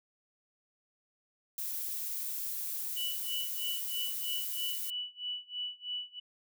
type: noise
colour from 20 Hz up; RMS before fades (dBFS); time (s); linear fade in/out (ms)
violet; -37; 1.58-4.9; 0
type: tone with tremolo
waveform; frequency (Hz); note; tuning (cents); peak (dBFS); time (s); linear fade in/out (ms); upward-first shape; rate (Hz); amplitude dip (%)
sine; 2960; F#7; 0; -33; 2.96-6.2; 10; sine; 3.1; 95
effects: none